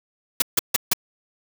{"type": "noise bursts", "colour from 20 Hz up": "white", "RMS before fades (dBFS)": -17, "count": 4, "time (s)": [0.4, 0.934], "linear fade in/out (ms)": 5, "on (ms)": 21, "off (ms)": 150, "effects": []}